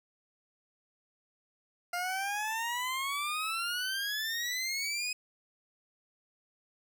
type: exponential sweep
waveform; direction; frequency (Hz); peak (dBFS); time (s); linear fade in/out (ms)
20% pulse; up; 697 to 2523; -27; 1.93-5.13; 5
effects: none